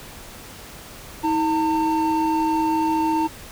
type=tone pair together; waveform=triangle; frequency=319.3 / 903 Hz; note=D#4 / A5; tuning=+45 / +45 cents; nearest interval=octave + tritone; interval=1800 cents; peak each=-19 dBFS; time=1.23-3.28 s; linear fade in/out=20 ms; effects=pink hiss -40 dBFS RMS until 3.51 s